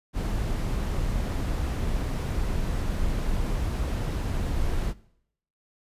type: noise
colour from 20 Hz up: brown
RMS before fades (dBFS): -27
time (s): 0.13-4.94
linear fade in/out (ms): 50
effects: noise-tail reverb RT60 0.7 s tail -20 dB re dry + resampled to 32000 Hz